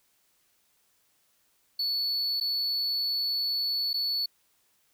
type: tone with dropouts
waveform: triangle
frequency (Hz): 4435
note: C#8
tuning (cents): 0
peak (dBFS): -25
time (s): 1.79-4.26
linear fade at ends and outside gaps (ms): 5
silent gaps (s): 2.401-2.409 / 3.932-3.94
effects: white hiss -69 dBFS RMS until 4.93 s